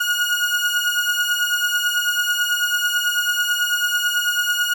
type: beating tone pair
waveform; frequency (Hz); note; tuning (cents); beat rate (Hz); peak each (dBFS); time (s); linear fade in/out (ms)
30% pulse; 1439 / 1448.1; F#6 / F#6; -49 / -38; 9.1; -17 / -20; 0-4.74; 10
effects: 8-bit